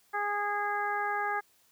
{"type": "harmonic tone", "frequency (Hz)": 411.3, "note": "G#4", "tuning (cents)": -17, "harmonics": [1, 2, 3, 4, 5], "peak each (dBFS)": [-39, -32, -35, -34, -41], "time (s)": [0.13, 1.41], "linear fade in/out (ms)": 20, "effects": ["white hiss -66 dBFS RMS until 1.71 s"]}